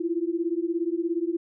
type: beating tone pair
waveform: sine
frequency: 330 / 347 Hz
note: E4 / F4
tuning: +2 / -11 cents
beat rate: 17 Hz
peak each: -27 dBFS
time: 0-1.37 s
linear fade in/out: 10 ms
effects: none